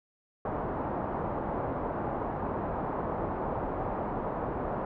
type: low-pass noise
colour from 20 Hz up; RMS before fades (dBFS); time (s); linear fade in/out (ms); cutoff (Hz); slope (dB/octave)
white; -33; 0.45-4.85; 2; 970; 24
effects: none